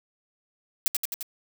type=noise with echo; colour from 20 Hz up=blue; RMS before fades=-22 dBFS; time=0.86-0.88 s; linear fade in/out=0 ms; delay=87 ms; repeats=4; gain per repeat=-3 dB; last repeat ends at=1.228 s; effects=none